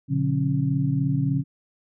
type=tone cluster; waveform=sine; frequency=119.9 / 143.3 / 179.7 / 272.5 Hz; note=A#2 / D3 / F3 / C#4; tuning=+49 / -42 / +50 / -29 cents; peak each=-28 / -22 / -30 / -27 dBFS; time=0.08-1.44 s; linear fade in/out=50 ms; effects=none